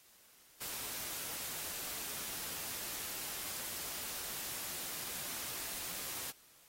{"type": "noise", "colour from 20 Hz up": "white", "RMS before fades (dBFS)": -42, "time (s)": [0.6, 6.32], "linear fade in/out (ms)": 20, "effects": ["white hiss -63 dBFS RMS until 6.68 s", "AAC 48 kbps"]}